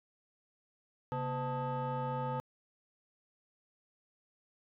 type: tone with frequency modulation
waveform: sine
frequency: 509 Hz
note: C5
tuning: 48 cents flat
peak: -31 dBFS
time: 1.12-2.4 s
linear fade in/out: 0 ms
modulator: 374 Hz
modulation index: 1.6
effects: tanh soft clip ceiling -31 dBFS